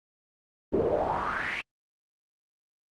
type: noise with band-pass filter sweep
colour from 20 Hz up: brown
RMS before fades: -28 dBFS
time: 0.72-1.62 s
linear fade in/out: 20 ms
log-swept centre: 370 to 2600 Hz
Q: 5.2
effects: Opus 24 kbps